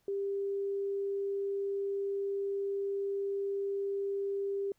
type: tone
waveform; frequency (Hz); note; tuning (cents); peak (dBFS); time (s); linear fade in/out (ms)
sine; 396.8; G4; +21; -31; 0.08-4.72; 2
effects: pink hiss -74 dBFS RMS until 4.78 s